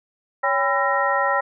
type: tone cluster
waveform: sine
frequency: 560 / 800 / 1003 / 1347 / 1870 Hz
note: C#5 / G5 / B5 / E6 / A#6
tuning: +18 / +35 / +26 / +37 / +5 cents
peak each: -24 dBFS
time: 0.43-1.41 s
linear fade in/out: 10 ms
effects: none